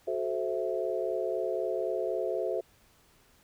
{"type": "chord", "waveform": "sine", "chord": "F# half-diminished seventh", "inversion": "none", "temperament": "equal with one note detuned", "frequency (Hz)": [370, 433.9, 523.3, 659.3], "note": ["F#4", "A4", "C5", "E5"], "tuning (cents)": [0, -24, 0, 0], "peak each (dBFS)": -34, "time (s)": [0.07, 2.61], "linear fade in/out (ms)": 10, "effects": ["pink hiss -63 dBFS RMS until 3.43 s"]}